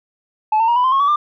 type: tone with pitch steps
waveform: sine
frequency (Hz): 863 / 903.8 / 946.6 / 991.3 / 1038.2 / 1087.3 / 1138.7 / 1192.6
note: A5 / A5 / A#5 / B5 / C6 / C#6 / C#6 / D6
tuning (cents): -34 / +46 / +26 / +6 / -14 / -34 / +46 / +26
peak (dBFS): -10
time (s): 0.52-1.16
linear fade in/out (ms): 5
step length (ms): 80
effects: tanh soft clip ceiling -10 dBFS